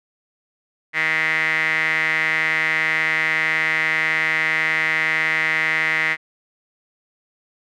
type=tone with band-pass filter; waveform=sawtooth; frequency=158.2 Hz; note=D#3; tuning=29 cents sharp; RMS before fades=-20 dBFS; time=0.93-6.17 s; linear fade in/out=50 ms; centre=2000 Hz; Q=9.1; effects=none